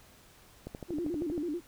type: click train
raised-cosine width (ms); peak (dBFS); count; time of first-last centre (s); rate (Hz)
2; -26; 10; 0.67-1.379; 12.7
type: tone with vibrato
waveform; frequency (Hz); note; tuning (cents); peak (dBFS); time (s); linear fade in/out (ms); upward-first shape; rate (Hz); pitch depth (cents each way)
sine; 321.3; E4; -44; -31; 0.88-1.61; 50; square; 9.1; 140
effects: pink hiss -58 dBFS RMS until 1.67 s